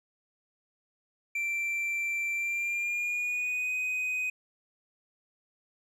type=tone with pitch glide; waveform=triangle; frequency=2349 to 2503 Hz; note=D7 to D#7; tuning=0 to +10 cents; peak=-27 dBFS; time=1.35-4.3 s; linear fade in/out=5 ms; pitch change=+110 cents; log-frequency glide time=2.34-3.73 s; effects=none

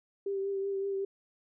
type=tone with vibrato; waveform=sine; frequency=392.9 Hz; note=G4; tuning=4 cents sharp; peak=-30 dBFS; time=0.26-1.05 s; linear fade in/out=5 ms; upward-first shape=triangle; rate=5.3 Hz; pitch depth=27 cents each way; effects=none

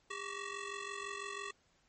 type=ring-modulated tone; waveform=15% pulse; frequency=760 Hz; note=F#5; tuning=46 cents sharp; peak=-31 dBFS; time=0.1-1.51 s; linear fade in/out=5 ms; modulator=357 Hz; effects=pink hiss -72 dBFS RMS until 1.88 s + MP3 32 kbps

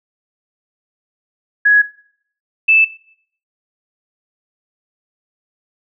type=tone pair in turn; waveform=sine; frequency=1673 / 2633 Hz; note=G#6 / E7; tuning=+12 / -3 cents; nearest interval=minor sixth; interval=785 cents; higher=second; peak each=-7 dBFS; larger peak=neither; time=1.65-1.82 / 2.68-2.85 s; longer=neither; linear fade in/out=10 ms; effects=noise-tail reverb RT60 0.6 s tail -18 dB re dry

